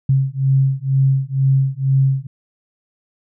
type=beating tone pair; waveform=sine; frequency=133.8 / 135.9 Hz; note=C3 / C#3; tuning=+39 / -34 cents; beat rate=2.1 Hz; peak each=-16 dBFS; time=0.09-2.27 s; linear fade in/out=5 ms; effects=none